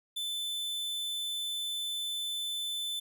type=tone; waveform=45% pulse; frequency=3520 Hz; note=A7; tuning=in tune; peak=-33 dBFS; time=0.16-3 s; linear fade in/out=10 ms; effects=none